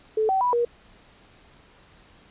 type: tone with pitch steps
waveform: sine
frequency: 435.5 / 766 / 984 / 475.6 Hz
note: A4 / G5 / B5 / A#4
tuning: -18 / -40 / -7 / +35 cents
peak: -19 dBFS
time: 0.17-0.65 s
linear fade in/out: 5 ms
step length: 120 ms
effects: pink hiss -54 dBFS RMS until 2.3 s + resampled to 8000 Hz